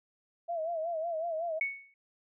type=tone with vibrato; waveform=sine; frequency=659.3 Hz; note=E5; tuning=in tune; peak=-31 dBFS; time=0.48-1.6 s; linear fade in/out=20 ms; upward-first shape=sine; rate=5.4 Hz; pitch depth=90 cents each way
type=tone with exponential decay; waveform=sine; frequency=2217 Hz; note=C#7; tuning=in tune; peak=-25 dBFS; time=1.61-1.94 s; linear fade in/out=2 ms; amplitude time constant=70 ms
effects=none